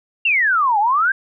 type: exponential two-way sweep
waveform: sine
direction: down then up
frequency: 2825 to 796 to 1630 Hz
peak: -13 dBFS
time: 0.25-1.12 s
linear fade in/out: 5 ms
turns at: 0.79 s
effects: none